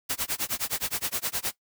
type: noise with tremolo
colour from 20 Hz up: white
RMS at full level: -27 dBFS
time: 0.09-1.53 s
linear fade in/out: 10 ms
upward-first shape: sine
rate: 9.6 Hz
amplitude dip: 100%
effects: noise-tail reverb RT60 0.1 s tail -17 dB re dry